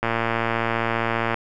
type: click train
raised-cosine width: 0.5 ms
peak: -7 dBFS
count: 152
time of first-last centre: 0.03-1.343 s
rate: 115 Hz
effects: none